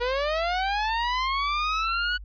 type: linear sweep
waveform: sawtooth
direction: up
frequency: 473.9 to 1480 Hz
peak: -20 dBFS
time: 0-2.18 s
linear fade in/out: 20 ms
effects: added 50 Hz sine -38 dBFS peak until 2.24 s + resampled to 11025 Hz